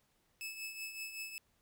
sawtooth tone with tremolo, 2607 Hz, E7, 20 cents flat, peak -36 dBFS, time 0.41-1.38 s, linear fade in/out 0 ms, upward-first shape triangle, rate 5.3 Hz, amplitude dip 65%, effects pink hiss -75 dBFS RMS until 1.61 s

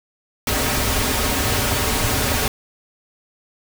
pink noise with comb filter, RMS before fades -20 dBFS, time 0.47-2.48 s, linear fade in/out 2 ms, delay 5.9 ms, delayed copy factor -0.7, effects none

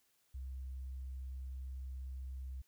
sine tone, 65.41 Hz, C2, in tune, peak -40 dBFS, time 0.34-2.62 s, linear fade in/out 10 ms, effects tanh soft clip ceiling -38 dBFS + white hiss -75 dBFS RMS until 2.67 s

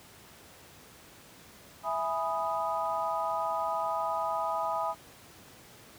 sine chord, E major seventh, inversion none, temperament equal, 659.3 / 830.6 / 987.8 / 1244.5 Hz, E5 / G#5 / B5 / D#6, 0 / 0 / 0 / 0 cents, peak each -34 dBFS, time 1.83-4.95 s, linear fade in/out 50 ms, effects pink hiss -53 dBFS RMS until 5.98 s + high-pass 80 Hz 12 dB/octave

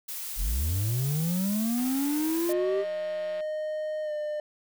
blue noise, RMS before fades -36 dBFS, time 0.08-2.53 s, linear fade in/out 10 ms
triangle linear sweep, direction up, 34.65 to 400 Hz, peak -23 dBFS, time 0.36-2.85 s, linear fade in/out 50 ms
click train, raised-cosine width 0.3 ms, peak -31 dBFS, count 292, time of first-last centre 1.78-3.406 s, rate 179 Hz
triangle tone with pitch glide, 616 to 601.9 Hz, D#5 to D5, -17 to +42 cents, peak -27 dBFS, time 2.49-4.4 s, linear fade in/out 2 ms, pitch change -41 cents, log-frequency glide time 4.03-4.12 s
effects none

